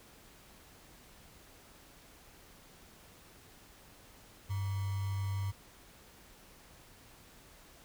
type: tone with sample-and-hold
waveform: sine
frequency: 98 Hz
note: G2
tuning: in tune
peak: -32 dBFS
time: 4.49-5.52 s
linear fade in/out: 20 ms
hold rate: 1050 Hz
effects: pink hiss -58 dBFS RMS until 7.84 s